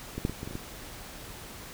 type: clicks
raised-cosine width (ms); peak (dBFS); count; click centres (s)
3; -20 / -13 / -21 / -23 / -25 / -27 / -21; 7; 0.18 / 0.251 / 0.296 / 0.431 / 0.475 / 0.51 / 0.554
effects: pink hiss -44 dBFS RMS until 1.73 s